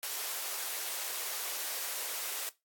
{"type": "high-pass noise", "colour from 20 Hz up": "white", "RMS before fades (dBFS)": -37, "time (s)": [0.03, 2.49], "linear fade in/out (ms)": 0, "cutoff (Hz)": 410, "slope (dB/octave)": 24, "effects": ["noise-tail reverb RT60 0.2 s tail -18 dB re dry", "AAC 64 kbps"]}